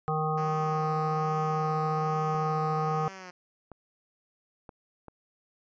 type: harmonic tone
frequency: 155.56 Hz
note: D#3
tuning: in tune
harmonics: 1 / 3 / 5 / 7 / 8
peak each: -30 / -33 / -31 / -37 / -33 dBFS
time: 0.08-3.08 s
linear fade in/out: 0 ms
type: tone with vibrato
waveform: 5% pulse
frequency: 180 Hz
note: F#3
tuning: 47 cents flat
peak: -31 dBFS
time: 0.37-3.31 s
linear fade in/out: 10 ms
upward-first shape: sine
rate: 1.2 Hz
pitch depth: 120 cents each way
type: clicks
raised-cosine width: 1 ms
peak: -30 dBFS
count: 4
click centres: 2.347 / 3.717 / 4.692 / 5.083 s
effects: resampled to 16000 Hz